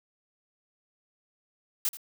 blue noise with echo, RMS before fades -27 dBFS, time 1.85-1.89 s, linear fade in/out 2 ms, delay 81 ms, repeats 1, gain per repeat -15 dB, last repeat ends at 1.971 s, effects none

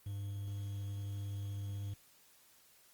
triangle tone with quantisation, 100.3 Hz, G2, 40 cents sharp, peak -36 dBFS, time 0.06-1.94 s, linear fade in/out 5 ms, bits 10, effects white hiss -65 dBFS RMS until 2.93 s + Opus 32 kbps

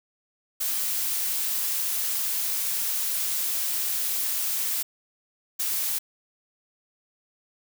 blue noise bursts at uneven times, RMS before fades -27 dBFS, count 2, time 0.6-4.83 / 5.59-5.99 s, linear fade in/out 10 ms, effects none

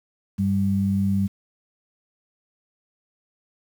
sine tone pair together, 98 / 196 Hz, G2 / G3, 0 / 0 cents, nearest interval octave, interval 1200 cents, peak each -24 / -20 dBFS, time 0.38-1.28 s, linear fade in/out 20 ms, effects 8-bit

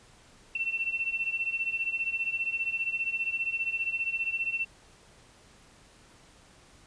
sine beating tone pair, 2687 / 2702 Hz, E7 / E7, +33 / +42 cents, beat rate 15 Hz, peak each -33 / -30 dBFS, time 0.55-4.65 s, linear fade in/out 5 ms, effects pink hiss -57 dBFS RMS until 6.86 s + resampled to 22050 Hz

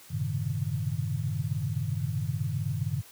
sine tone cluster, 97.4 / 112.9 / 129.8 / 137.5 / 156.6 Hz, G2 / A2 / C3 / C#3 / D#3, -11 / +45 / -13 / -14 / +11 cents, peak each -33 / -33 / -37 / -33 / -34 dBFS, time 0.1-3.02 s, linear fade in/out 20 ms, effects white hiss -52 dBFS RMS until 3.11 s + high-pass 60 Hz 12 dB/octave

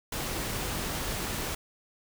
pink noise, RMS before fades -33 dBFS, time 0.12-1.55 s, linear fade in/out 5 ms, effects none

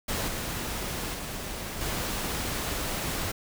pink noise with level steps, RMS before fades -30 / -33 / -36 / -31 dBFS, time 0.08-3.32 s, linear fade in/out 10 ms, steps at 0.28 / 1.14 / 1.81 s, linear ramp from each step 2 ms, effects none

